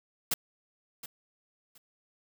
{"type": "noise with echo", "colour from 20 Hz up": "white", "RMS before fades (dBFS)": -28, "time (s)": [0.31, 0.34], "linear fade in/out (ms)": 5, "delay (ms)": 720, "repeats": 2, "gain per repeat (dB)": -14, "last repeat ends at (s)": 1.78, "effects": []}